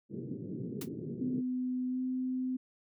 pink band-pass noise, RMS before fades -40 dBFS, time 0.09-1.43 s, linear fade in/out 50 ms, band 120 to 420 Hz, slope 48 dB/octave
white noise with exponential decay, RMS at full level -37 dBFS, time 0.81-0.89 s, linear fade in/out 5 ms, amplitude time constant 17 ms
sine tone with pitch glide, 252.9 to 256.3 Hz, B3 to C4, +41 to -36 cents, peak -31 dBFS, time 1.21-2.57 s, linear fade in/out 10 ms, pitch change +23 cents, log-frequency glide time 1.88-2 s
effects none

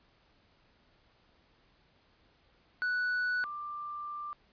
triangle / sine tone pair in turn, 1480 / 1184.4 Hz, F#6 / D6, 0 / +14 cents, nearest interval major third, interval 386 cents, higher first, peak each -27 / -37 dBFS, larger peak first, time 2.82-3.44 / 3.44-4.33 s, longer second, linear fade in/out 0 ms, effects pink hiss -67 dBFS RMS until 4.52 s + resampled to 11025 Hz

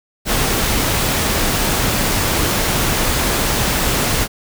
pink noise, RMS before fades -17 dBFS, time 0.25-4.28 s, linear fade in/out 50 ms, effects none

